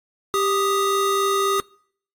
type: tone pair together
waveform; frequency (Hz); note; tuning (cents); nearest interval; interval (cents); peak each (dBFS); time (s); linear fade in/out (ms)
square; 393.6 / 1244.5; G4 / D#6; +7 / 0; octave + minor sixth; 1993; -22; 0.34-1.6; 0
effects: noise-tail reverb RT60 0.6 s tail -25 dB re dry + AAC 64 kbps